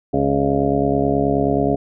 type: harmonic tone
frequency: 69.4 Hz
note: C#2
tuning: 3 cents sharp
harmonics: 1 / 2 / 3 / 4 / 6 / 7 / 8 / 9 / 10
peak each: -29 / -24 / -26 / -20 / -21 / -32 / -27 / -25 / -23 dBFS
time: 0.13-1.76 s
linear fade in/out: 10 ms
effects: none